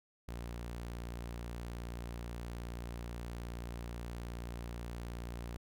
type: tone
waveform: sawtooth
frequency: 58.8 Hz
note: A#1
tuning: 16 cents sharp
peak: -37 dBFS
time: 0.28-5.57 s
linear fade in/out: 5 ms
effects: none